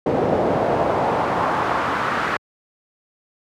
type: noise with band-pass filter sweep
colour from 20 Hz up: brown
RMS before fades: -20 dBFS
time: 0.06-2.37 s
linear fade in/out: 5 ms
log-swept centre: 500 to 1500 Hz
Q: 1.7
effects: high-pass 100 Hz 12 dB/octave